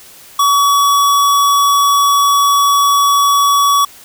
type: tone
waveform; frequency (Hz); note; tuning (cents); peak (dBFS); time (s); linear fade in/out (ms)
square; 1133; C#6; +37; -9; 0.39-3.85; 5
effects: white hiss -39 dBFS RMS until 4.04 s